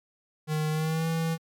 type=tone with pitch glide; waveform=square; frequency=154.3 to 163.48 Hz; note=D#3 to E3; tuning=-14 to -14 cents; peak=-26 dBFS; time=0.47-1.38 s; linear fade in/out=50 ms; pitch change=+100 cents; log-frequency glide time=0.7-1.07 s; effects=MP3 96 kbps